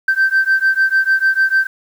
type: beating tone pair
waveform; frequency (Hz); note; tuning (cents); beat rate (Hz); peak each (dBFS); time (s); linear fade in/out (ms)
sine; 1554 / 1560.7; G6 / G6; -16 / -8; 6.7; -13; 0.08-1.67; 5
effects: tanh soft clip ceiling -7 dBFS + 7-bit